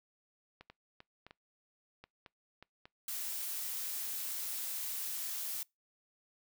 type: clicks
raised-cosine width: 0.3 ms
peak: -35 dBFS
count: 9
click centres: 0.61 / 0.7 / 1.004 / 1.266 / 1.309 / 2.04 / 2.262 / 2.626 / 2.855 s
type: noise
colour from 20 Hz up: blue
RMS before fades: -39 dBFS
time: 3.08-5.63 s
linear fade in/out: 2 ms
effects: noise-tail reverb RT60 0.2 s tail -25 dB re dry